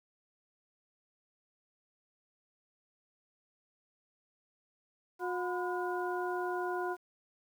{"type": "harmonic tone with a mistuned harmonic", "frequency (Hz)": 360.2, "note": "F#4", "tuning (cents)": -46, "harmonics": [1, 2, 3, 4], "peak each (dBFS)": [-35, -38, -40, -41], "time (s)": [5.19, 6.97], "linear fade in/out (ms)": 50, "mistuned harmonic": 3, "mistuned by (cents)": -120, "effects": ["10-bit"]}